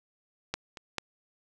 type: clicks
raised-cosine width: 0.2 ms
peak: -13 / -25 / -13 dBFS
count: 3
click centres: 0.54 / 0.772 / 0.983 s
effects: none